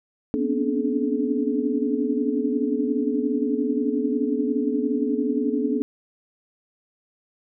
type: tone cluster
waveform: sine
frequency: 238.8 / 256.3 / 281.9 / 293.2 / 428.3 Hz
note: A#3 / C4 / C#4 / D4 / A4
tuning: +42 / -36 / +29 / -3 / -47 cents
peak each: -27 dBFS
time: 0.34-5.82 s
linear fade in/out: 0 ms
effects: none